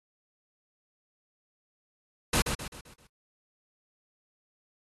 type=noise with echo; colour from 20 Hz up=pink; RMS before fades=-25 dBFS; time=2.33-2.42 s; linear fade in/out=5 ms; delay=130 ms; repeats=5; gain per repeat=-7 dB; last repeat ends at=3.07 s; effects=AAC 32 kbps